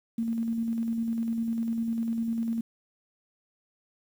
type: tone with tremolo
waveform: sine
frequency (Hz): 228.8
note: A#3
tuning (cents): -32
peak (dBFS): -25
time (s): 0.18-2.61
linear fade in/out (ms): 5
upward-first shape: square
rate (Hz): 10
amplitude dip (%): 30
effects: 9-bit